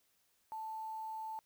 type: tone with quantisation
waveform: sine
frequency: 880 Hz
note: A5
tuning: in tune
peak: -40 dBFS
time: 0.52-1.39 s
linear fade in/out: 0 ms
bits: 10
effects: white hiss -75 dBFS RMS until 1.45 s